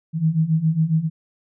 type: beating tone pair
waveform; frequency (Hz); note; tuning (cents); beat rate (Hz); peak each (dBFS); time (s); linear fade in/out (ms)
sine; 155.56 / 162.86; D#3 / E3; 0 / -21; 7.3; -21 / -18; 0.13-1.1; 50
effects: none